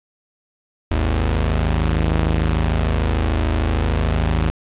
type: tone pair together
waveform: sawtooth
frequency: 53.33 / 79.8 Hz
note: G#1 / D#2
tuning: +47 / +44 cents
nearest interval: perfect fifth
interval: 697 cents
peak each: -15 dBFS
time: 0.91-4.5 s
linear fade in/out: 0 ms
effects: resampled to 8000 Hz + 7-bit